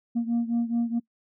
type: beating tone pair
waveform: sine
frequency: 233.1 / 237.8 Hz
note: A#3 / A#3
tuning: 0 / +35 cents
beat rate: 4.7 Hz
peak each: -23 / -26 dBFS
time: 0.15-1 s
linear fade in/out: 20 ms
effects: noise-tail reverb RT60 0.1 s tail -23 dB re dry + tanh soft clip ceiling -20 dBFS